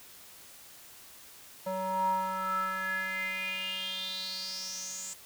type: tone with band-pass filter sweep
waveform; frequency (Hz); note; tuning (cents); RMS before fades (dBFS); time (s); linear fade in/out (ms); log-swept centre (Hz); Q
square; 188.1; F#3; +29; -34; 1.66-5.14; 10; 710 to 7600; 7.5
effects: white hiss -52 dBFS RMS until 5.25 s